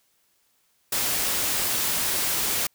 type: noise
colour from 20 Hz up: white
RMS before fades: -25 dBFS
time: 0.92-2.67 s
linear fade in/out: 5 ms
effects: white hiss -67 dBFS RMS until 2.74 s